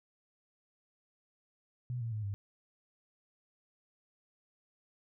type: tone with pitch steps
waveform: sine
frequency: 123.47 / 115.2 / 107.49 / 100.29 Hz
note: B2 / A#2 / A2 / G2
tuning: 0 / -20 / -40 / +40 cents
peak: -34 dBFS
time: 1.9-2.34 s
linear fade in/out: 0 ms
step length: 110 ms
effects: none